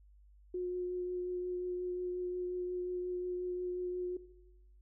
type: tone with vibrato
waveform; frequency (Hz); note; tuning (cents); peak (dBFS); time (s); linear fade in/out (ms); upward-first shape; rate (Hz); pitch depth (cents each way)
sine; 360.2; F#4; -46; -34; 0.54-4.17; 5; triangle; 5.6; 12
effects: noise-tail reverb RT60 1.0 s tail -17 dB re dry + added 50 Hz sine -58 dBFS peak until 4.81 s